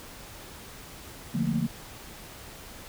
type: chord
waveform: sine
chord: Bb major seventh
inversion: first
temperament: equal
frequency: 146.83 / 174.61 / 220 / 233.1 Hz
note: D3 / F3 / A3 / Bb3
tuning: 0 / 0 / 0 / 0 cents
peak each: -30 dBFS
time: 1.34-1.67 s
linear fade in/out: 10 ms
effects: pink hiss -45 dBFS RMS until 2.88 s